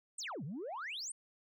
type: exponential two-way sweep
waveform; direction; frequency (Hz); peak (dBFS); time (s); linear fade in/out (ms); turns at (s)
sine; down then up; 9170 to 126.4 to 9170; -38; 0.18-1.12; 5; 0.44
effects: tanh soft clip ceiling -37 dBFS